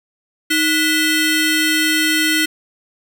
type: ring-modulated tone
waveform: 20% pulse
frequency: 1152 Hz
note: D6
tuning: 34 cents flat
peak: -6 dBFS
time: 0.5-2.46 s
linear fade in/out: 10 ms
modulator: 839 Hz
effects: none

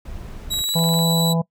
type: noise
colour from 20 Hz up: brown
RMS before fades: -33 dBFS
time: 0.05-0.62 s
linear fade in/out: 5 ms
type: tone with pitch glide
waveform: sawtooth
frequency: 3867 to 3939 Hz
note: B7 to B7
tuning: -37 to -5 cents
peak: -18 dBFS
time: 0.5-1.34 s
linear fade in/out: 20 ms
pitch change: +32 cents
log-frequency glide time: 0.62-0.75 s
type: click train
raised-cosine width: 0.3 ms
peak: -22 dBFS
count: 10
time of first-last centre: 0.54-0.99 s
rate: 20 Hz
type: harmonic tone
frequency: 166 Hz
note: E3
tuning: 12 cents sharp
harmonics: 1 / 3 / 4 / 5 / 6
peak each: -17 / -27 / -29 / -31 / -33 dBFS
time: 0.75-1.42 s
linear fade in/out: 10 ms
effects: noise-tail reverb RT60 0.1 s tail -22 dB re dry

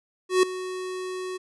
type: tone with ADSR envelope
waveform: square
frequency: 370 Hz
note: F#4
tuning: in tune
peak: -15 dBFS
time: 0.29-1.38 s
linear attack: 140 ms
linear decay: 4 ms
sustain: -16 dB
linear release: 18 ms
effects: resampled to 24000 Hz

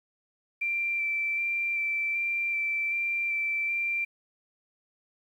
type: tone with vibrato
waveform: sine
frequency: 2349 Hz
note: D7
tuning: in tune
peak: -26 dBFS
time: 0.61-4.05 s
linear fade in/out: 10 ms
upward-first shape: square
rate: 1.3 Hz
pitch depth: 11 cents each way
effects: 10-bit

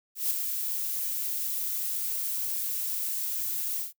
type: noise with ADSR envelope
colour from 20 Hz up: violet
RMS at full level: -25 dBFS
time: 0.15-3.93 s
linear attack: 160 ms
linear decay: 3 ms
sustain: -6 dB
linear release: 140 ms
effects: noise-tail reverb RT60 0.1 s tail -24 dB re dry

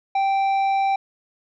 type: tone with tanh clipping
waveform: sine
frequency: 782 Hz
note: G5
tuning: 4 cents flat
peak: -19 dBFS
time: 0.15-0.96 s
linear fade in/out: 5 ms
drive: 8 dB
effects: none

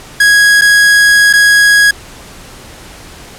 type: tone with dropouts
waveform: 45% pulse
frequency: 1658 Hz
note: G#6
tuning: 3 cents flat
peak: -4 dBFS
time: 0.2-1.91 s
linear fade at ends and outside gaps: 5 ms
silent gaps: 0.612-0.618 / 1.329-1.335 s
effects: pink hiss -33 dBFS RMS until 3.38 s + low-pass 11000 Hz 12 dB/octave

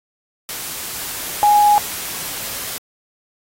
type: tone in noise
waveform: sine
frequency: 830.6 Hz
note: G#5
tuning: in tune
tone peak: -9 dBFS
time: 1.43-1.78 s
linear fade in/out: 0 ms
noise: white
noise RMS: -27 dBFS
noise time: 0.49-2.78 s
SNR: +15 dB
effects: AAC 48 kbps

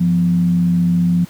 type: tone with frequency modulation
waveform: sine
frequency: 174.7 Hz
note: F3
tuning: 1 cent sharp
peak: -11 dBFS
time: 0-1.25 s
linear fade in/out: 10 ms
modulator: 74.7 Hz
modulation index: 0.37
effects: pink hiss -43 dBFS RMS until 1.29 s + high-pass 100 Hz 12 dB/octave

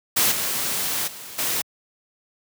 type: noise with level steps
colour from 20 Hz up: white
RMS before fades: -19 / -25 / -38 / -24 dBFS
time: 0.16-1.62 s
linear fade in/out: 10 ms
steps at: 0.31 / 1.07 / 1.38 s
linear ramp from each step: 10 ms
effects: high-pass 100 Hz 12 dB/octave

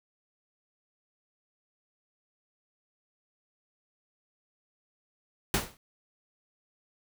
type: noise with exponential decay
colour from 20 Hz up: pink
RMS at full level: -23 dBFS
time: 5.54-5.77 s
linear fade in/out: 1 ms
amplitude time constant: 48 ms
effects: none

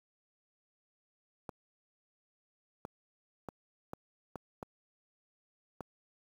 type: clicks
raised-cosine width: 1 ms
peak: -26 dBFS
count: 7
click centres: 1.492 / 2.851 / 3.487 / 3.934 / 4.357 / 4.628 / 5.807 s
effects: high-pass 80 Hz 12 dB/octave + 9-bit

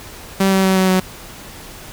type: tone with pitch steps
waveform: sawtooth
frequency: 193.2 / 191.42 / 189.66 / 187.92 / 186.19 Hz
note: G3 / G3 / F#3 / F#3 / F#3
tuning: -25 / -41 / +43 / +27 / +11 cents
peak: -8 dBFS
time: 0.4-1 s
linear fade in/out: 5 ms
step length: 120 ms
effects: pink hiss -36 dBFS RMS until 1.92 s

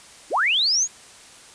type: linear sweep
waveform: sine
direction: up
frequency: 216.3 to 6900 Hz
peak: -17 dBFS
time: 0.3-0.88 s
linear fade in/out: 50 ms
effects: white hiss -46 dBFS RMS until 1.54 s + resampled to 22050 Hz

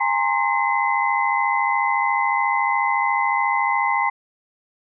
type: tone cluster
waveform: sine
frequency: 819 / 913 / 1056 / 2040 Hz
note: G#5 / A#5 / C6 / C7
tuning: -24 / -36 / +16 / -44 cents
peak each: -23 dBFS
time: 0-4.1 s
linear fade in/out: 10 ms
effects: none

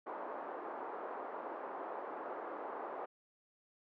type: band-pass noise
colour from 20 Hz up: white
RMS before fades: -44 dBFS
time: 0.06-3.06 s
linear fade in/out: 10 ms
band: 330 to 1100 Hz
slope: 24 dB/octave
effects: none

